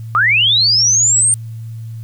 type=linear sweep; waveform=sine; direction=up; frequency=1166 to 8860 Hz; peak=-9 dBFS; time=0.15-1.34 s; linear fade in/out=0 ms; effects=added 113 Hz sine -25 dBFS peak until 2.03 s + white hiss -53 dBFS RMS until 2.03 s